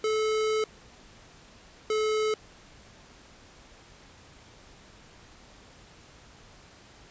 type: tone pair in turn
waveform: square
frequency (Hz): 433.8 / 431.7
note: A4 / A4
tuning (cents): -25 / -33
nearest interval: unison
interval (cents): 8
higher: first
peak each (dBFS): -25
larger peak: neither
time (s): 0.04-0.64 / 1.9-2.34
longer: first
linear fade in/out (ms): 2
effects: pink hiss -53 dBFS RMS until 7.1 s + resampled to 16000 Hz